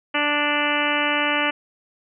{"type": "harmonic tone", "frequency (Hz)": 293.7, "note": "D4", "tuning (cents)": 0, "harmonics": [1, 2, 3, 4, 5, 6, 7, 8, 9, 10], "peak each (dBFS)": [-28, -28, -28, -28, -28, -28, -28, -28, -28, -28], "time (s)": [0.14, 1.51], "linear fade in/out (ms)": 10, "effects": []}